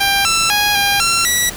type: tone with pitch steps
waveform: 10% pulse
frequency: 794 / 1336 / 827 / 804 / 1359 / 1946 Hz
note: G5 / E6 / G#5 / G5 / F6 / B6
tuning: +22 / +23 / -8 / +44 / -48 / -26 cents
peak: -4 dBFS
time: 0-1.5 s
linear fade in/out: 10 ms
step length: 250 ms
effects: pink hiss -30 dBFS RMS until 1.56 s